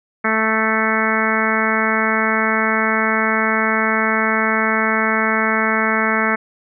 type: harmonic tone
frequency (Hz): 220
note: A3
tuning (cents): 0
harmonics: 1 / 2 / 3 / 4 / 5 / 6 / 7 / 8 / 9 / 10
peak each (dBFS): -22 / -25 / -26 / -26 / -26 / -22 / -24 / -23 / -25 / -24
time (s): 0.24-6.36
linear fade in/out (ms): 10
effects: none